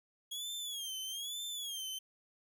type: tone with vibrato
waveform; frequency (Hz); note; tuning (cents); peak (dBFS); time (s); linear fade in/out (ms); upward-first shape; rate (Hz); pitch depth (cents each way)
sawtooth; 3300; G#7; -12; -36; 0.31-1.99; 10; sine; 1.1; 130
effects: none